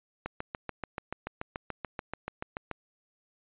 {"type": "click train", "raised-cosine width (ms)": 0.5, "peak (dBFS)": -19, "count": 18, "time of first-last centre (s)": [0.26, 2.713], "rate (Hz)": 6.93, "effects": ["resampled to 8000 Hz"]}